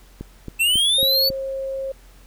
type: click train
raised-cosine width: 3 ms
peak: -18 dBFS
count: 5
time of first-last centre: 0.21-1.303 s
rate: 3.66 Hz
type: linear sweep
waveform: square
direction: up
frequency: 2637 to 4541 Hz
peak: -16 dBFS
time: 0.59-1.3 s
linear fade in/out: 20 ms
type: tone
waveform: sine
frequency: 537 Hz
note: C5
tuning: 45 cents sharp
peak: -24 dBFS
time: 0.98-1.92 s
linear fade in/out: 5 ms
effects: added 44 Hz sine -46 dBFS peak until 2.26 s + pink hiss -53 dBFS RMS until 2.26 s